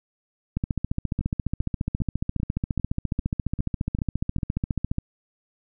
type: two click trains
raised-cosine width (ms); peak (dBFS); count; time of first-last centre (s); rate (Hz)
5; -17 / -12; 9 / 65; 1.21-4.385 / 0.57-4.984; 2.52 / 14.5
effects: none